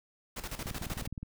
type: noise with tremolo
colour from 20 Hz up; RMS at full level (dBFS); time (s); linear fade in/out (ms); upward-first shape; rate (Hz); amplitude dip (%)
pink; -38; 0.36-1.07; 10; square; 13; 75
type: click train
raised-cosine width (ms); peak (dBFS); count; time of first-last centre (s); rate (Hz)
5; -27; 12; 0.66-1.23; 19.3
effects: none